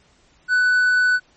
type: tone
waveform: triangle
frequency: 1492 Hz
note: F#6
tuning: 14 cents sharp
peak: -12 dBFS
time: 0.48-1.2 s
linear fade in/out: 50 ms
effects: pink hiss -57 dBFS RMS until 1.36 s + MP3 32 kbps